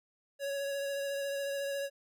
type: tone with vibrato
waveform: square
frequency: 558 Hz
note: C#5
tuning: 11 cents sharp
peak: -34 dBFS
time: 0.39-1.9 s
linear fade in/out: 50 ms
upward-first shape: triangle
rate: 14 Hz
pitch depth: 20 cents each way
effects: none